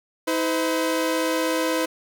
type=tone pair together; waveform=sawtooth; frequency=320.6 / 509 Hz; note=E4 / C5; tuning=-48 / -48 cents; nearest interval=minor sixth; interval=800 cents; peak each=-20 dBFS; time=0.27-1.86 s; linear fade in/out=10 ms; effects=none